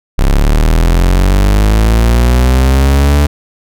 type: linear sweep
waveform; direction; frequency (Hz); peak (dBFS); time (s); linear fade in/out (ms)
40% pulse; up; 32.92 to 73.42; -5; 0.18-3.27; 10
effects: none